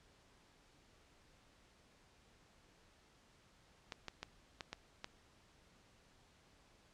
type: clicks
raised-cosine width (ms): 0.2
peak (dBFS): -26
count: 6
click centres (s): 3.922 / 4.083 / 4.23 / 4.608 / 4.73 / 5.044
effects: pink hiss -68 dBFS RMS until 6.93 s + low-pass 7000 Hz 12 dB/octave